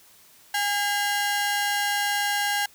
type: ring-modulated tone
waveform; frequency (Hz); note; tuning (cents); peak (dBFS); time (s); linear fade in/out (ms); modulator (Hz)
sawtooth; 1219; D#6; -36; -16; 0.54-2.66; 5; 399
effects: white hiss -54 dBFS RMS until 2.74 s